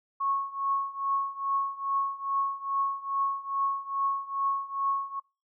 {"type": "tone with tremolo", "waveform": "sine", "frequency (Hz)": 1100, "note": "C#6", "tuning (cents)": -14, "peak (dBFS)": -23, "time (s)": [0.2, 5.2], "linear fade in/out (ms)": 10, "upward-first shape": "triangle", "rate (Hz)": 2.4, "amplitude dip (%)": 90, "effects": ["noise-tail reverb RT60 0.3 s tail -26 dB re dry"]}